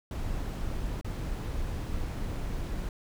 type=noise with dropouts; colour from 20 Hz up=brown; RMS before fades=-33 dBFS; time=0.11-2.89 s; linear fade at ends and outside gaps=2 ms; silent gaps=1.012-1.045 s; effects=none